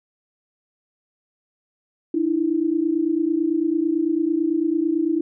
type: tone pair together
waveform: sine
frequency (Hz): 302.8 / 331.8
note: D#4 / E4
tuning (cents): -47 / +11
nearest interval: major second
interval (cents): 158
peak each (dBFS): -22 / -20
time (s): 2.14-5.21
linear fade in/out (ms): 5
effects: none